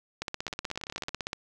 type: two click trains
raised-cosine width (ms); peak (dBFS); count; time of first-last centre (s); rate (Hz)
0.2; -23 / -15; 13 / 19; 0.48-1.147 / 0.22-1.331; 18 / 16.2
effects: none